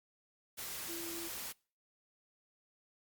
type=tone in noise; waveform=sine; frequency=336.7 Hz; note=E4; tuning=37 cents sharp; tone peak=-44 dBFS; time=0.88-1.29 s; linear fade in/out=20 ms; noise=white; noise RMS=-43 dBFS; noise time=0.57-1.53 s; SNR=-4 dB; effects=noise-tail reverb RT60 0.4 s tail -25 dB re dry + Opus 48 kbps